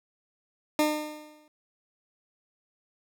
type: tone with exponential decay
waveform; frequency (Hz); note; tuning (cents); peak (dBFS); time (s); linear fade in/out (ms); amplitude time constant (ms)
20% pulse; 303.1; D#4; -45; -15; 0.79-1.48; 1; 150
effects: none